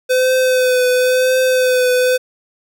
square tone with vibrato, 508 Hz, B4, 49 cents sharp, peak -12 dBFS, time 0.09-2.18 s, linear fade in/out 20 ms, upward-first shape triangle, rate 0.96 Hz, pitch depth 28 cents each way, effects none

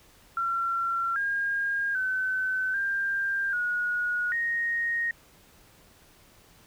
sine tone with pitch steps, 1363 / 1619 / 1521 / 1591 / 1451 / 1866 Hz, F6 / G#6 / F#6 / G6 / F#6 / A#6, -43 / -45 / +47 / +25 / -34 / +1 cents, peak -25 dBFS, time 0.37-5.11 s, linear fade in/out 2 ms, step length 790 ms, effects pink hiss -57 dBFS RMS until 6.66 s

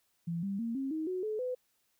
sine tone with pitch steps, 168.9 / 197.41 / 230.7 / 269.7 / 315.2 / 368.4 / 430.5 / 503.2 Hz, E3 / G3 / A#3 / C#4 / D#4 / F#4 / A4 / B4, +42 / +12 / -18 / -47 / +23 / -7 / -38 / +32 cents, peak -32 dBFS, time 0.27-1.55 s, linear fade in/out 10 ms, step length 160 ms, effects white hiss -75 dBFS RMS until 1.99 s

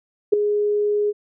sine tone with ADSR envelope, 415.3 Hz, G#4, in tune, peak -7 dBFS, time 0.32-1.13 s, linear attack 14 ms, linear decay 5 ms, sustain -10 dB, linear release 37 ms, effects none

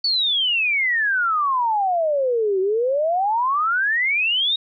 sine exponential two-way sweep, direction down then up, 4554 to 370 to 3803 Hz, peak -17 dBFS, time 0.04-4.56 s, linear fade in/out 5 ms, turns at 2.6 s, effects none

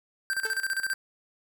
square tone with tremolo, 1568 Hz, G6, in tune, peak -26 dBFS, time 0.3-0.94 s, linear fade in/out 0 ms, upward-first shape square, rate 15 Hz, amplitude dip 75%
sawtooth tone with exponential decay, 440 Hz, A4, in tune, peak -29 dBFS, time 0.45-0.65 s, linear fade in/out 1 ms, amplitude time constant 42 ms
effects none

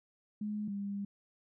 sine tone pair in turn, 210 / 200.6 Hz, G#3 / G3, +19 / +40 cents, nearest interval minor second, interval 79 cents, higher first, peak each -34 / -35 dBFS, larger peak first, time 0.41-0.68 / 0.68-1.05 s, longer second, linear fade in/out 5 ms, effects none

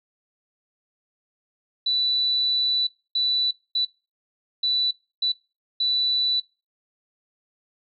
sine tone bursts at uneven times, 3968 Hz, B7, 7 cents sharp, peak -20 dBFS, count 6, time 1.86-2.87 / 3.15-3.51 / 3.75-3.85 / 4.63-4.91 / 5.22-5.32 / 5.8-6.4 s, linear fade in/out 5 ms, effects noise-tail reverb RT60 0.3 s tail -21 dB re dry

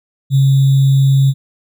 sine tone with sample-and-hold, 136 Hz, C#3, 33 cents flat, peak -7 dBFS, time 0.3-1.34 s, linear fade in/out 50 ms, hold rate 3675 Hz, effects none

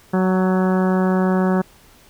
harmonic tone with a mistuned harmonic, 186.4 Hz, F#3, 13 cents sharp, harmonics 1 / 2 / 3 / 4 / 5 / 6 / 7 / 8 / 9, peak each -16 / -22 / -26 / -28 / -30 / -32 / -33 / -34 / -35 dBFS, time 0.13-1.62 s, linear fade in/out 10 ms, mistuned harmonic 5, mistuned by -19 cents, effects pink hiss -50 dBFS RMS until 2.09 s

